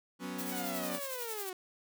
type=chord; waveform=sawtooth; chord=F# suspended fourth; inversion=none; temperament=equal; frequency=185 / 246.9 / 277.2 Hz; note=F#3 / B3 / C#4; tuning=0 / 0 / 0 cents; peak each=-38 dBFS; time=0.19-1 s; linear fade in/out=50 ms
type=noise with tremolo; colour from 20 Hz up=blue; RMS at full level=-39 dBFS; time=0.38-1.5 s; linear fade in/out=10 ms; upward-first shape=triangle; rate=11 Hz; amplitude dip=65%
type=linear sweep; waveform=sawtooth; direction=down; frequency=753 to 360 Hz; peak=-36 dBFS; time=0.52-1.53 s; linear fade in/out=2 ms
effects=none